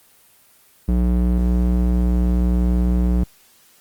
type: tone with band-pass filter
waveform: square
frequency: 60.4 Hz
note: B1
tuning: 38 cents flat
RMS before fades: -17 dBFS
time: 0.88-3.24 s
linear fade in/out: 5 ms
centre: 140 Hz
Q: 0.93
effects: white hiss -53 dBFS RMS until 3.8 s + Opus 24 kbps